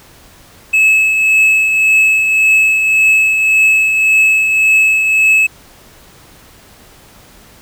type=tone with tremolo; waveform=triangle; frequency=2592 Hz; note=E7; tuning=30 cents flat; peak=-4 dBFS; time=0.73-5.47 s; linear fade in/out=10 ms; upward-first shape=triangle; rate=1.8 Hz; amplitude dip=45%; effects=pink hiss -42 dBFS RMS until 7.61 s